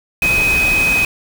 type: tone in noise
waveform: sine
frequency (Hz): 2519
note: D#7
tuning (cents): +21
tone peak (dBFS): -12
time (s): 0.22-1.05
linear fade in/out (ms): 2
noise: pink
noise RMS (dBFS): -22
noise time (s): 0.22-1.05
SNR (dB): +7
effects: none